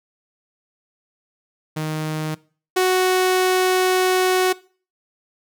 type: tone pair in turn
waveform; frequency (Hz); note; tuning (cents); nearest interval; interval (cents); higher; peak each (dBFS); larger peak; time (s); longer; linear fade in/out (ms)
sawtooth; 155.56 / 370; D#3 / F#4; 0 / 0; octave + minor third; 1500; second; -19 / -11; second; 1.76-2.35 / 2.76-4.53; second; 10
effects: noise-tail reverb RT60 0.4 s tail -21 dB re dry